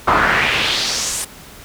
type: noise with band-pass filter sweep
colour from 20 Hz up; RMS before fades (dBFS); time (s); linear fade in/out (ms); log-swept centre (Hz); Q
brown; -17; 0.07-1.25; 10; 1100 to 9600; 2.4
effects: pink hiss -39 dBFS RMS until 1.64 s